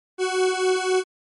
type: beating tone pair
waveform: 40% pulse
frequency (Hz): 370 / 373.9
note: F#4 / F#4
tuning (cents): 0 / +18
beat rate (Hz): 3.9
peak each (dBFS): -21 / -22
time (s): 0.18-1.04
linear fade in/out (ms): 50
effects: low-pass 12000 Hz 12 dB/octave + MP3 48 kbps